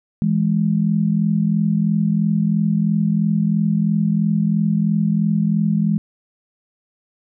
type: tone pair together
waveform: sine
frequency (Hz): 164.7 / 207.7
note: E3 / G#3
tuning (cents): -1 / 0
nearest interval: major third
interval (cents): 401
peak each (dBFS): -18 / -17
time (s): 0.22-5.98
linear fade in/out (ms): 0
effects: none